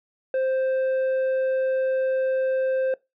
sine tone with tanh clipping, 524 Hz, C5, 2 cents sharp, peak -22 dBFS, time 0.34-2.94 s, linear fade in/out 2 ms, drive 6 dB, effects noise-tail reverb RT60 0.2 s tail -21 dB re dry

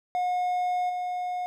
triangle tone with level steps, 722 Hz, F#5, 43 cents flat, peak -22 / -26 dBFS, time 0.15-1.46 s, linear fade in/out 0 ms, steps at 0.89 s, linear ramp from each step 10 ms, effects none

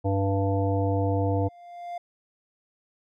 harmonic tone, 98 Hz, G2, in tune, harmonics 1 / 3 / 5 / 7 / 9, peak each -24 / -29 / -29 / -31 / -36 dBFS, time 0.04-1.49 s, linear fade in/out 20 ms
triangle tone with exponential growth, 698.5 Hz, F5, in tune, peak -28 dBFS, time 1.01-1.98 s, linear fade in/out 5 ms, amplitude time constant 210 ms
effects none

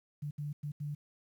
sine tone bursts at uneven times, 146.8 Hz, D3, in tune, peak -35 dBFS, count 4, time 0.22-0.31 / 0.38-0.53 / 0.63-0.72 / 0.8-0.95 s, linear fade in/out 10 ms, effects 11-bit

